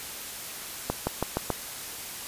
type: accelerating click train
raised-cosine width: 1 ms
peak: -11 dBFS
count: 5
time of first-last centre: 0.9-1.503 s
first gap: 170 ms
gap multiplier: 0.92
effects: white hiss -38 dBFS RMS until 2.27 s + resampled to 32000 Hz